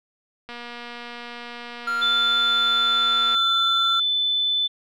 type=click train; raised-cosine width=0.3 ms; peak=-21 dBFS; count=684; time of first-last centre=0.49-3.348 s; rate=239 Hz
type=tone with pitch glide; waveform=triangle; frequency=1387 to 1361.6 Hz; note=F6 to F6; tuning=-12 to -44 cents; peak=-20 dBFS; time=1.87-4 s; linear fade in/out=5 ms; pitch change=-32 cents; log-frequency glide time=2.47-3.47 s
type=tone; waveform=sine; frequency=3511 Hz; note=A7; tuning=4 cents flat; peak=-19 dBFS; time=2.01-4.68 s; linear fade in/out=20 ms
effects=none